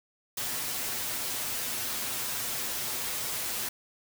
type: noise with comb filter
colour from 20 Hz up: white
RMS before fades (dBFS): -33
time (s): 0.37-3.69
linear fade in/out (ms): 5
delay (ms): 8.1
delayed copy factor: +0.55
effects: none